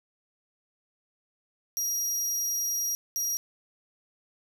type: tone bursts at uneven times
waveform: 30% pulse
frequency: 5710 Hz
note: F8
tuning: 37 cents sharp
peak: -23 dBFS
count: 2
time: 1.77-2.95 / 3.16-3.37 s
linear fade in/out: 0 ms
effects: none